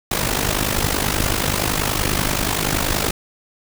pink noise with amplitude modulation, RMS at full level -17 dBFS, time 0.11-3.11 s, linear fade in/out 5 ms, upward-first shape sine, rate 50.5 Hz, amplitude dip 75%, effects none

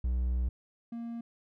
triangle tone pair in turn, 61.74 / 233.1 Hz, B1 / A#3, 0 / 0 cents, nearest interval octave + major seventh, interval 2300 cents, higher second, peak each -25 / -34 dBFS, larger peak first, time 0.04-0.49 / 0.92-1.21 s, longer first, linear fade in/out 5 ms, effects none

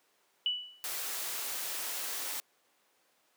sine tone with exponential decay, 2960 Hz, F#7, in tune, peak -25 dBFS, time 0.46-0.86 s, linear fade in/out 1 ms, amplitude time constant 86 ms
white noise, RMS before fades -37 dBFS, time 0.84-2.4 s, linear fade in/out 0 ms
effects pink hiss -70 dBFS RMS until 3.36 s + high-pass 400 Hz 12 dB/octave

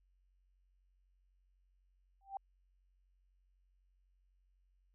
sine tone with exponential growth, 784 Hz, G5, in tune, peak -35 dBFS, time 2.21-2.37 s, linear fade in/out 2 ms, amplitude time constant 34 ms, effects added 46 Hz sine -70 dBFS peak until 4.94 s

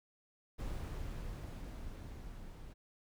brown noise with level ramp, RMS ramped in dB -40 to -50 dBFS, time 0.58-2.74 s, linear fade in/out 20 ms, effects none

